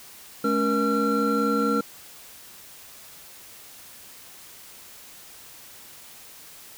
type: tone cluster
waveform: triangle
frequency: 214.7 / 279 / 473.6 / 1363 Hz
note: A3 / C#4 / A#4 / F6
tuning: -42 / +11 / +27 / -43 cents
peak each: -24 dBFS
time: 0.44-1.81 s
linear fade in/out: 5 ms
effects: white hiss -46 dBFS RMS until 6.77 s